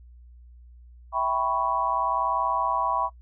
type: chord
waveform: sine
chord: C# half-diminished seventh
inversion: first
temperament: equal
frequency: 659.3 / 784 / 987.8 / 1108.7 Hz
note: E5 / G5 / B5 / C#6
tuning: 0 / 0 / 0 / 0 cents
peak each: -31 / -30 / -26 / -27 dBFS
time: 1.12-3.1 s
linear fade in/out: 50 ms
effects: noise-tail reverb RT60 0.1 s tail -23 dB re dry + added 60 Hz sine -46 dBFS peak until 3.21 s